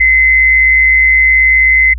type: tone with amplitude modulation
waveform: sine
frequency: 2052 Hz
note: C7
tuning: 34 cents flat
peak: -3 dBFS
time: 0-1.94 s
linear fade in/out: 10 ms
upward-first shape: sine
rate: 139 Hz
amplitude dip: 45%
effects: added 60 Hz sine -19 dBFS peak until 1.98 s